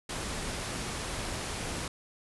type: low-pass noise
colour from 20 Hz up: pink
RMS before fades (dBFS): -36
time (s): 0.09-1.88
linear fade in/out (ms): 5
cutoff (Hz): 11000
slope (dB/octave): 96
effects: none